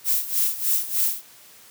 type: noise with tremolo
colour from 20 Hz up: violet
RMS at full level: -20 dBFS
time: 0.04-1.22 s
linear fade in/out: 50 ms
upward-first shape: sine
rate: 3.3 Hz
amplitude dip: 80%
effects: white hiss -49 dBFS RMS until 1.7 s + high-pass 80 Hz 12 dB/octave